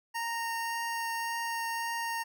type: tone with vibrato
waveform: 25% pulse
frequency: 924 Hz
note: A#5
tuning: 16 cents flat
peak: -28 dBFS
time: 0.14-2.24 s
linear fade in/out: 20 ms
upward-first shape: triangle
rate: 1.8 Hz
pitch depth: 9 cents each way
effects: none